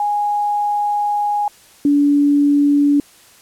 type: tone pair in turn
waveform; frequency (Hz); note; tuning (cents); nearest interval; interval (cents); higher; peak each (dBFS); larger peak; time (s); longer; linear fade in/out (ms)
sine; 827 / 287.6; G#5 / D4; -8 / -36; octave + tritone; 1828; first; -15 / -10; second; 0-1.48 / 1.85-3; first; 2
effects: white hiss -47 dBFS RMS until 3.41 s + low-pass 12000 Hz 12 dB/octave